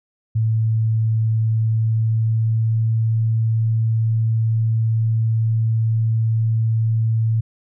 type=tone with pitch glide; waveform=sine; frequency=111.2 to 112.23 Hz; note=A2 to A2; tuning=+19 to +35 cents; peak=-15 dBFS; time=0.35-7.41 s; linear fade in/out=10 ms; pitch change=+16 cents; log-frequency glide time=1.44-2.89 s; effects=none